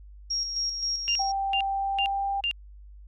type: tone with tremolo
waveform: sine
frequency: 5588 Hz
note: F8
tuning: in tune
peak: -25 dBFS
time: 0.3-1.32 s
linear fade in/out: 10 ms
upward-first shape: square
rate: 3.8 Hz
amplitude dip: 45%
type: tone bursts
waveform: sine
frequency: 2794 Hz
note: F7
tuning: in tune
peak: -24 dBFS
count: 4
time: 1.08-2.512 s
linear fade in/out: 0 ms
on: 73 ms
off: 380 ms
type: tone with pitch glide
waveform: sine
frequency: 784 to 792.7 Hz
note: G5 to G5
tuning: 0 to +19 cents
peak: -25 dBFS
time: 1.19-2.41 s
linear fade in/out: 10 ms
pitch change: +19 cents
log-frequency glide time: 1.67-2.3 s
effects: added 50 Hz sine -44 dBFS peak until 3.07 s